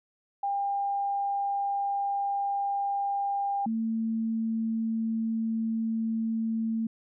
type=tone pair in turn; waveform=sine; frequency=800 / 224.5 Hz; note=G5 / A3; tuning=+35 / +35 cents; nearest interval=octave + minor seventh; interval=2200 cents; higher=first; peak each=-26 dBFS; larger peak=neither; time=0.43-3.66 / 3.66-6.87 s; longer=first; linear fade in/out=5 ms; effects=none